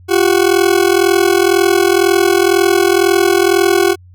40% pulse ring-modulated tone, 370 Hz, F#4, in tune, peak -5 dBFS, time 0.08-3.96 s, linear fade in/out 50 ms, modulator 21 Hz, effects added 90 Hz sine -38 dBFS peak until 4.14 s

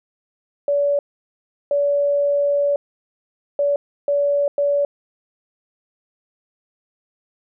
sine tone bursts at uneven times, 572 Hz, D5, 46 cents flat, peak -15 dBFS, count 5, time 0.68-0.99 / 1.71-2.76 / 3.59-3.76 / 4.08-4.48 / 4.58-4.85 s, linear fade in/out 2 ms, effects none

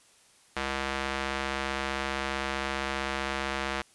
square tone with band-pass filter, 67.7 Hz, C#2, 40 cents flat, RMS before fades -32 dBFS, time 0.56-3.82 s, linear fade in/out 5 ms, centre 1900 Hz, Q 0.72, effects white hiss -60 dBFS RMS until 3.94 s + resampled to 24000 Hz

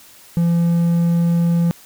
triangle tone, 170 Hz, F3, 46 cents flat, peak -11 dBFS, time 0.37-1.71 s, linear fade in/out 0 ms, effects white hiss -45 dBFS RMS until 1.85 s

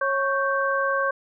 sine tone cluster, 548 / 1107 / 1562 Hz, C#5 / C#6 / G6, -20 / -3 / -7 cents, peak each -25 dBFS, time 0.01-1.11 s, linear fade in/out 5 ms, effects none

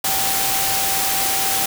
sine tone in noise, 777 Hz, G5, 16 cents flat, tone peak -26 dBFS, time 0.04-1.66 s, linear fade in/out 5 ms, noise white, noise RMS -20 dBFS, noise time 0.04-1.66 s, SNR -9 dB, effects none

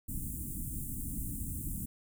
pink band-stop noise, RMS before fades -38 dBFS, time 0.08-1.86 s, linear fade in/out 10 ms, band 290 to 8100 Hz, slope 48 dB/octave, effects none

